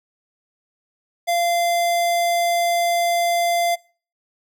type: tone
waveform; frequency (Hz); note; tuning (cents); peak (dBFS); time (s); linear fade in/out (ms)
square; 690; F5; -21; -18; 1.27-3.76; 20
effects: noise-tail reverb RT60 0.4 s tail -23 dB re dry